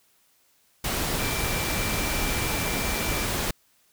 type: tone in noise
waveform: sine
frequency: 2349 Hz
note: D7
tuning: in tune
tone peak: -34 dBFS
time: 1.19-3.25 s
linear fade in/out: 5 ms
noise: pink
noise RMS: -27 dBFS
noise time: 0.84-3.51 s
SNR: -10 dB
effects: white hiss -64 dBFS RMS until 3.92 s